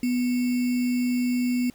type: tone with sample-and-hold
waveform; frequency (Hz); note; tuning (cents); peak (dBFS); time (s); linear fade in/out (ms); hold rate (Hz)
sine; 246.9; B3; 0; -21; 0.03-1.7; 2; 2450
effects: pink hiss -56 dBFS RMS until 1.74 s